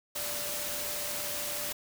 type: tone in noise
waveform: sine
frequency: 587.3 Hz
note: D5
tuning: in tune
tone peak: -43 dBFS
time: 0.15-1.73 s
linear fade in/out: 10 ms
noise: white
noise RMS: -35 dBFS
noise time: 0.15-1.73 s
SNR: -11 dB
effects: none